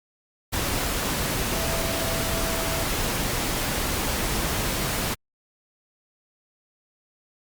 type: tone in noise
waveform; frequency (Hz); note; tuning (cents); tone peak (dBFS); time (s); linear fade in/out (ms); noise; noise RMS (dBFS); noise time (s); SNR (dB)
sine; 660; E5; +2; -32; 1.53-2.84; 20; pink; -26; 0.52-5.15; -9
effects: Opus 48 kbps